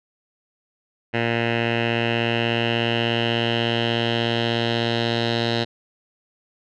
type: tone with low-pass filter sweep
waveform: 10% pulse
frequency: 116.54 Hz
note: A#2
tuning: in tune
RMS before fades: -22 dBFS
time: 1.13-5.65 s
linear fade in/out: 20 ms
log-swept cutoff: 2400 to 3800 Hz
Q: 4.8
effects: none